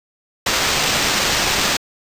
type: noise with sample-and-hold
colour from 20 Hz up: white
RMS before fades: -18 dBFS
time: 0.46-1.77 s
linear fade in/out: 5 ms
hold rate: 11025 Hz
effects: resampled to 32000 Hz